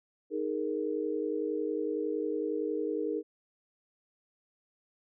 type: chord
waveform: sine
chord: D# suspended fourth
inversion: none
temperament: equal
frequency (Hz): 311.1 / 415.3 / 466.2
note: D#4 / G#4 / A#4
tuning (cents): 0 / 0 / 0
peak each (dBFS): -34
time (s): 0.3-3.23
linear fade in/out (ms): 50
effects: none